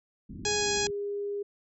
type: low-pass noise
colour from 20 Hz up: white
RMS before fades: -43 dBFS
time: 0.29-0.91 s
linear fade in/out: 10 ms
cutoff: 310 Hz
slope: 48 dB/octave
type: tone with pitch glide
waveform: sine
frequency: 415.3 to 406.3 Hz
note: G#4 to G#4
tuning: 0 to -38 cents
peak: -30 dBFS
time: 0.45-1.43 s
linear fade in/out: 10 ms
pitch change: -38 cents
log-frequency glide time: 0.58-0.67 s
type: harmonic tone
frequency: 830.6 Hz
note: G#5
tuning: in tune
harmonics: 1 / 2 / 3 / 4 / 5 / 6 / 7 / 8 / 9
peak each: -36 / -36 / -36 / -36 / -36 / -36 / -36 / -36 / -36 dBFS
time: 0.45-0.87 s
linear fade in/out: 2 ms
effects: none